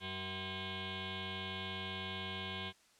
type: tone with frequency modulation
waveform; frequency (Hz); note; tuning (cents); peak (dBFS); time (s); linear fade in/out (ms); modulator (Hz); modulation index
sine; 1611; G6; +47; -39; 0-2.73; 50; 284; 7.1
effects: white hiss -67 dBFS RMS until 2.99 s + low-pass 8000 Hz 12 dB/octave